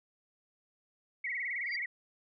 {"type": "tone with vibrato", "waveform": "sine", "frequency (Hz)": 2065, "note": "C7", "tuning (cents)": -23, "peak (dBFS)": -33, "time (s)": [1.24, 1.86], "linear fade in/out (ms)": 5, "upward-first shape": "sine", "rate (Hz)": 19, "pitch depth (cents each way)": 150}
{"type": "tone with exponential growth", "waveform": "sine", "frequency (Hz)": 4728, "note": "D8", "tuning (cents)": 11, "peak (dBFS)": -34, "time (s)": [1.64, 1.76], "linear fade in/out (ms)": 5, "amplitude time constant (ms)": 24}
{"effects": []}